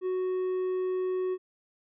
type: tone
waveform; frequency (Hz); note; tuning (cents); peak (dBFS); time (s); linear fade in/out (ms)
triangle; 369.9; F#4; 0; -25; 0.01-1.38; 50
effects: resampled to 8000 Hz